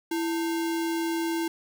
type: tone with sample-and-hold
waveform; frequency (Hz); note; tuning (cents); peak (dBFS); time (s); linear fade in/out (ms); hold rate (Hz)
sine; 331.5; E4; +10; -25; 0.11-1.48; 5; 1225
effects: none